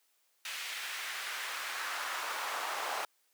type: noise with high-pass filter sweep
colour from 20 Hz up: brown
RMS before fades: -38 dBFS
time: 0.45-3.05 s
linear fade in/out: 2 ms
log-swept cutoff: 2400 to 850 Hz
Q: 1.3
effects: white hiss -73 dBFS RMS until 3.33 s + high-pass 400 Hz 12 dB/octave